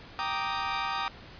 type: chord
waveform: sawtooth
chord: Eb major seventh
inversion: first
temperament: equal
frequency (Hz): 784 / 932.3 / 1174.7 / 1244.5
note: G5 / Bb5 / D6 / Eb6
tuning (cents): 0 / 0 / 0 / 0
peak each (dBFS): -31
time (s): 0.19-1.08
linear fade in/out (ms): 0
effects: pink hiss -48 dBFS RMS until 1.39 s + resampled to 11025 Hz